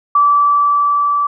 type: tone with level ramp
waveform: sine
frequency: 1158 Hz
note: D6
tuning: 25 cents flat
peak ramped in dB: -7 to -12 dBFS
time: 0.15-1.27 s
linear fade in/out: 5 ms
effects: none